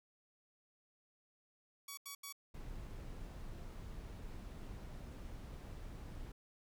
5% pulse tone bursts, 1129 Hz, C#6, 31 cents sharp, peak -34 dBFS, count 3, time 1.88-2.326 s, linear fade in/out 5 ms, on 94 ms, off 82 ms
brown noise, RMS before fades -48 dBFS, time 2.54-6.32 s, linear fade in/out 5 ms
effects none

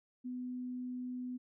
sine tone, 250.2 Hz, B3, 23 cents sharp, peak -38 dBFS, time 0.24-1.38 s, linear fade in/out 20 ms, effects none

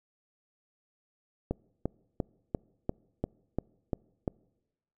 click train, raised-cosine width 2 ms, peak -16 dBFS, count 9, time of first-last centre 1.51-4.278 s, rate 2.89 Hz, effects noise-tail reverb RT60 1.0 s tail -26 dB re dry

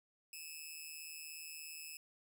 10% pulse tone with amplitude modulation, 2593 Hz, E7, 29 cents flat, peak -35 dBFS, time 0.33-1.97 s, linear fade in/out 2 ms, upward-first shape sine, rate 157 Hz, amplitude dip 75%, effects none

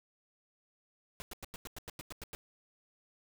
pink noise bursts, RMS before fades -44 dBFS, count 11, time 1.2-2.35 s, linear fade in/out 0 ms, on 20 ms, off 93 ms, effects none

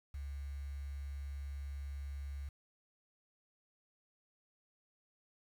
sine tone with quantisation, 70 Hz, C#2, 18 cents sharp, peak -40 dBFS, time 0.14-2.49 s, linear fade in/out 5 ms, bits 10, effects none

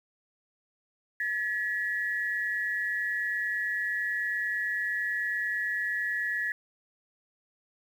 sine tone pair together, 1714 / 1915 Hz, A6 / A#6, -46 / +46 cents, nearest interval major second, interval 192 cents, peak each -30 / -31 dBFS, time 1.2-6.52 s, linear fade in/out 2 ms, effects 9-bit

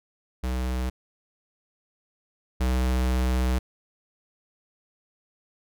square tone pair in turn, 63.2 / 63.2 Hz, B1 / B1, +41 / +41 cents, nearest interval unison, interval 0 cents, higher neither, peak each -26 / -22 dBFS, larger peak second, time 0.43-0.9 / 2.6-3.59 s, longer second, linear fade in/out 10 ms, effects none

